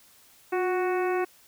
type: harmonic tone with a mistuned harmonic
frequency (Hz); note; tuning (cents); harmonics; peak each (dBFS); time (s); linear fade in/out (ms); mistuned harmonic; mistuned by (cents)
370; F#4; 0; 1 / 2 / 3 / 4 / 5 / 6 / 7; -25 / -31 / -35 / -37 / -39 / -41 / -42; 0.52-1.25; 10; 1; -45
effects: white hiss -57 dBFS RMS until 1.47 s